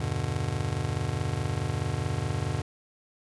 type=chord; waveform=square; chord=E minor seventh; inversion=none; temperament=just; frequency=82.41 / 98.89 / 123.61 / 148.33 Hz; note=E2 / G2 / B2 / D3; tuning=0 / +16 / +2 / +18 cents; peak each=-36 / -33 / -33 / -34 dBFS; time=0-2.62 s; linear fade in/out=5 ms; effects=resampled to 24000 Hz